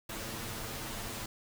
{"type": "noise with comb filter", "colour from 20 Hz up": "pink", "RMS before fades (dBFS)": -40, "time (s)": [0.09, 1.26], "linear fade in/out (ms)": 5, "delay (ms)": 8.9, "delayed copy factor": 0.65, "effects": []}